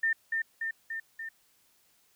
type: tone with echo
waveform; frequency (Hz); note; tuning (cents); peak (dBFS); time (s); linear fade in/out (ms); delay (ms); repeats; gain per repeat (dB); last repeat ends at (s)
sine; 1806; A6; +45; -24; 0.03-0.13; 5; 290; 4; -3; 1.29
effects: white hiss -67 dBFS RMS until 2.15 s

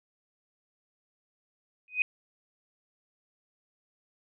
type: tone with exponential growth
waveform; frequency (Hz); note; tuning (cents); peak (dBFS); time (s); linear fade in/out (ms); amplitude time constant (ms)
sine; 2500; D#7; +8; -18; 1.88-2.02; 1; 29
effects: none

